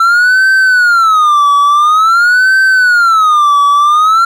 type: tone with vibrato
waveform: triangle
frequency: 1331 Hz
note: E6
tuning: 16 cents sharp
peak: -3 dBFS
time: 0-4.25 s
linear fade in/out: 5 ms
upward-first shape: sine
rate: 0.48 Hz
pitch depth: 260 cents each way
effects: none